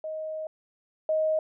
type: tone pair in turn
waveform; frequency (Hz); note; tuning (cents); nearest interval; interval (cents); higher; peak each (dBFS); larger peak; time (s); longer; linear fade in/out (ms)
sine; 627 / 627; D#5 / D#5; +13 / +13; unison; 0; neither; -31 / -22; second; 0.04-0.47 / 1.09-1.39; first; 2
effects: none